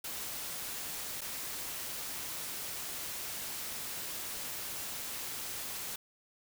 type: noise with dropouts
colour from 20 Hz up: white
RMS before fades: -40 dBFS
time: 0.04-5.96 s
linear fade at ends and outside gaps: 5 ms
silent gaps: 1.209-1.215 s
effects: none